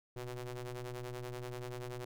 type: ring-modulated tone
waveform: sawtooth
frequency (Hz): 125.1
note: B2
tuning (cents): +23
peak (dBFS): -34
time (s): 0.16-2.05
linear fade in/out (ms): 5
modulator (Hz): 245
effects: none